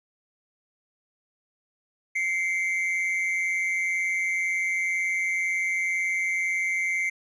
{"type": "tone pair together", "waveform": "triangle", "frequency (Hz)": [2093, 2275], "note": ["C7", "C#7"], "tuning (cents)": [0, 44], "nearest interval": "minor second", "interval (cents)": 144, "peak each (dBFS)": [-23, -29], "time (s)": [2.15, 7.1], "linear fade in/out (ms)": 10, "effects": ["resampled to 24000 Hz"]}